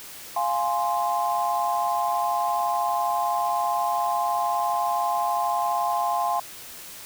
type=chord; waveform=sine; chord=F minor; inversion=none; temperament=equal; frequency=698.5 / 830.6 / 1046.5 Hz; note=F5 / Ab5 / C6; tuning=0 / 0 / 0 cents; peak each=-26 dBFS; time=0.36-6.4 s; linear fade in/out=5 ms; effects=white hiss -41 dBFS RMS until 7.05 s